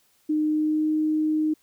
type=tone with pitch glide; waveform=sine; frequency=306.1 to 309.3 Hz; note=D#4 to D#4; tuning=-28 to -10 cents; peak=-20 dBFS; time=0.29-1.54 s; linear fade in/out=10 ms; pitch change=+18 cents; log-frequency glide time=0.47-0.9 s; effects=white hiss -64 dBFS RMS until 1.62 s